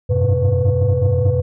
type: tone cluster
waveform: sine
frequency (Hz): 89.7 / 98.1 / 103.2 / 128 / 496.7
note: F2 / G2 / G#2 / C3 / B4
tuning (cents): +47 / +2 / -10 / -38 / +10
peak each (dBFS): -18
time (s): 0.09-1.42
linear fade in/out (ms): 20
effects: tanh soft clip ceiling -7 dBFS